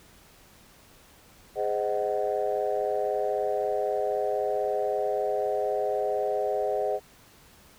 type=chord; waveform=sine; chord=Ab dominant seventh; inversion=none; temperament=just; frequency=415.3 / 519.1 / 623 / 747.5 Hz; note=Ab4 / C5 / Eb5 / Gb5; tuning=0 / -14 / +2 / +17 cents; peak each=-29 / -30 / -29 / -31 dBFS; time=1.55-7 s; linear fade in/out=50 ms; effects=tanh soft clip ceiling -16 dBFS + pink hiss -55 dBFS RMS until 7.78 s